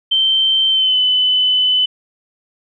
sine tone with pitch glide, 3115 to 3014 Hz, G7 to F#7, -12 to +31 cents, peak -11 dBFS, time 0.11-1.86 s, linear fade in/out 10 ms, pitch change -57 cents, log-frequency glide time 0.69-0.99 s, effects none

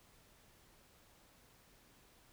silence, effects pink hiss -66 dBFS RMS until 2.32 s

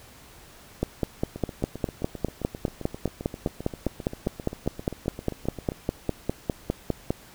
two click trains, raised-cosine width 2 ms, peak -10 / -21 dBFS, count 32 / 34, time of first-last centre 0.83-7.105 / 1.36-5.719 s, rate 4.94 / 7.57 Hz, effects pink hiss -50 dBFS RMS until 7.34 s

